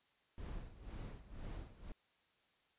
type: noise with tremolo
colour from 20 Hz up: brown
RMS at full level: -45 dBFS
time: 0.38-1.92 s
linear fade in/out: 0 ms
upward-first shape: sine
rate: 2 Hz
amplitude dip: 80%
effects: white hiss -75 dBFS RMS until 2.78 s + resampled to 8000 Hz